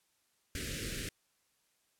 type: band-stop noise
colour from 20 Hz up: pink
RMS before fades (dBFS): -39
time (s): 0.55-1.09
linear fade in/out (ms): 2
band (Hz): 520 to 1500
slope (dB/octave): 48
effects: white hiss -75 dBFS RMS until 1.99 s + low-pass 12000 Hz 12 dB/octave